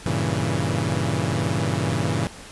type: chord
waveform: sawtooth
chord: G diminished seventh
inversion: none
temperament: equal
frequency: 98 / 116.54 / 138.59 / 164.81 Hz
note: G2 / Bb2 / Db3 / Fb3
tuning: 0 / 0 / 0 / 0 cents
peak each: -23 dBFS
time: 0.06-2.27 s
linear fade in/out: 0 ms
effects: pink hiss -41 dBFS RMS until 2.51 s + resampled to 24000 Hz